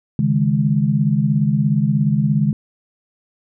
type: chord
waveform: sine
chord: C# suspended second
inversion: none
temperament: equal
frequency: 138.59 / 155.56 / 207.7 Hz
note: C#3 / D#3 / G#3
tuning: 0 / 0 / 0 cents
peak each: -18 dBFS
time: 0.19-2.53 s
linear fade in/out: 2 ms
effects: none